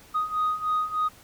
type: beating tone pair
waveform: sine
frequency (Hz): 1244.5 / 1247.8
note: D#6 / D#6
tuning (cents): 0 / +5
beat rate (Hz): 3.3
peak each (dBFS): -27 / -24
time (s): 0.14-1.09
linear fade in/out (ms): 20
effects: tanh soft clip ceiling -19 dBFS + pink hiss -52 dBFS RMS until 1.23 s